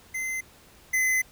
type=tone pair in turn; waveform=square; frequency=2063 / 2037 Hz; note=C7 / C7; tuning=-25 / -47 cents; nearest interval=unison; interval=22 cents; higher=first; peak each=-29 / -22 dBFS; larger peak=second; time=0.14-0.41 / 0.93-1.22 s; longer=second; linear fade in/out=10 ms; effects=pink hiss -54 dBFS RMS until 1.31 s